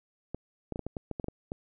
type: clicks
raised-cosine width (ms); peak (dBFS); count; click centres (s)
2; -21; 11; 0.346 / 0.723 / 0.759 / 0.793 / 0.866 / 0.968 / 1.113 / 1.198 / 1.243 / 1.284 / 1.519
effects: none

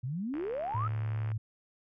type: exponential sweep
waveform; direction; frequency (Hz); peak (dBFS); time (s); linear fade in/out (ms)
sine; up; 116.54 to 1365; -32; 0.03-0.88; 10
type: click train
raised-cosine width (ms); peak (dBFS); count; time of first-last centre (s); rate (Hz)
0.5; -31; 70; 0.34-1.317; 70.6
type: tone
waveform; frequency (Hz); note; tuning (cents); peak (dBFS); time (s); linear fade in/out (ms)
sine; 109; A2; -16; -30; 0.74-1.38; 10
effects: none

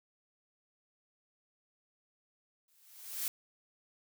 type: noise with exponential growth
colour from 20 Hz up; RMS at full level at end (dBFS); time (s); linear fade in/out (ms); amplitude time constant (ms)
blue; -33; 2.68-3.28; 2; 130
effects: none

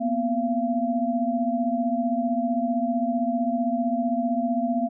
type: tone cluster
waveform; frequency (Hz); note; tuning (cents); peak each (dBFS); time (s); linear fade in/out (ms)
sine; 235.8 / 251.3 / 683; A#3 / B3 / F5; +20 / +30 / -39; -26; 0-4.89; 20
effects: none

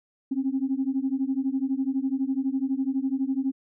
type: beating tone pair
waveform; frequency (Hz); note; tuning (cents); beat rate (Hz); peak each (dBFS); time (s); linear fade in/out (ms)
sine; 261.6 / 273.6; C4 / C#4; 0 / -23; 12; -26; 0.31-3.52; 10
effects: tanh soft clip ceiling -16 dBFS

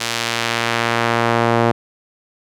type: tone with band-pass filter sweep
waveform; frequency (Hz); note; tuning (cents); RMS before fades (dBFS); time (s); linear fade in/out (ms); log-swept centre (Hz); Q
sawtooth; 116.54; A#2; 0; -18; 0-1.72; 10; 4800 to 680; 0.71
effects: none

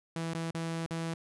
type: tone with dropouts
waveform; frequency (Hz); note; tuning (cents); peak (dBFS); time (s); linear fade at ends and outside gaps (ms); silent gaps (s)
sawtooth; 164.81; E3; 0; -29; 0.16-1.14; 2; 0.335-0.348 / 0.509-0.546 / 0.862-0.908
effects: resampled to 24000 Hz

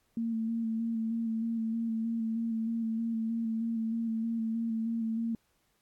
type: tone with vibrato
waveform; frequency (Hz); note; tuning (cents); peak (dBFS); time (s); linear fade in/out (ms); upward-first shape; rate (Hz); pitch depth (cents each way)
sine; 226.6; A#3; -49; -29; 0.17-5.35; 2; square; 3.2; 21
effects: pink hiss -73 dBFS RMS until 5.81 s + AAC 64 kbps

